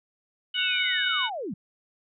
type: harmonic tone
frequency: 740 Hz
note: F#5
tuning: in tune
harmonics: 2 / 3 / 4 / 5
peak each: -29 / -31 / -28 / -30 dBFS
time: 0.54-1.3 s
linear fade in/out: 50 ms
type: linear sweep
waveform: sine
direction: down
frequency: 2993 to 152.5 Hz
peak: -30 dBFS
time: 0.54-1.54 s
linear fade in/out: 5 ms
effects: none